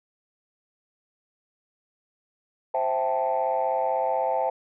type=chord; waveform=sine; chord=A minor seventh; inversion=first; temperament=equal; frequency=523.3 / 659.3 / 784 / 880 Hz; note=C5 / E5 / G5 / A5; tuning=0 / 0 / 0 / 0 cents; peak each=-27 dBFS; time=2.74-4.5 s; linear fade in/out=5 ms; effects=tanh soft clip ceiling -15 dBFS